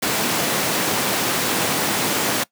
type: high-pass noise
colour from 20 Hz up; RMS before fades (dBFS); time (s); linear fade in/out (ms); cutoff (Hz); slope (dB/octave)
pink; -21; 0.02-2.44; 10; 180; 12
effects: noise-tail reverb RT60 0.1 s tail -21 dB re dry + high-pass 100 Hz 12 dB/octave